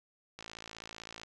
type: click train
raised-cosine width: 0.2 ms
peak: -27 dBFS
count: 48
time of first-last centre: 0.39-1.234 s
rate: 55.7 Hz
effects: resampled to 24000 Hz